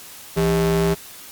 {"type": "ring-modulated tone", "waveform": "square", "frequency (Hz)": 116.54, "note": "A#2", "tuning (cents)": 0, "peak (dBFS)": -14, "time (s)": [0.36, 0.95], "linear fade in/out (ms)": 20, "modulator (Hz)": 284, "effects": ["white hiss -40 dBFS RMS until 1.31 s", "Opus 48 kbps"]}